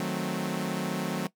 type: chord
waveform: sawtooth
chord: D# diminished seventh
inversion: none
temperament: equal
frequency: 155.56 / 185 / 220 / 261.6 Hz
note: D#3 / F#3 / A3 / C4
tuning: 0 / 0 / 0 / 0 cents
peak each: -32 / -28 / -31 / -32 dBFS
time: 0-1.27 s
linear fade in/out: 2 ms
effects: noise-tail reverb RT60 0.1 s tail -18 dB re dry